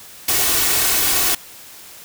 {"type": "noise with comb filter", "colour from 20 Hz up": "white", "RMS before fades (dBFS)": -17, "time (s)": [0.28, 1.35], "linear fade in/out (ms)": 5, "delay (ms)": 2.7, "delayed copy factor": 0.55, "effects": ["white hiss -40 dBFS RMS until 2.04 s"]}